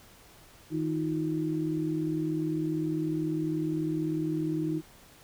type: tone cluster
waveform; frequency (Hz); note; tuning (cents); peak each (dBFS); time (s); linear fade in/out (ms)
sine; 157.6 / 313.8 / 353.8; D#3 / D#4 / F4; +23 / +15 / +23; -33 / -29 / -36; 0.7-4.82; 50
effects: pink hiss -55 dBFS RMS until 5.23 s